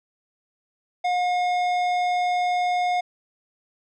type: tone with tanh clipping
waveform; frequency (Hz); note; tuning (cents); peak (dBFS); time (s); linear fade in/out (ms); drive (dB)
sine; 718; F5; +48; -22; 1.04-3.01; 10; 13
effects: none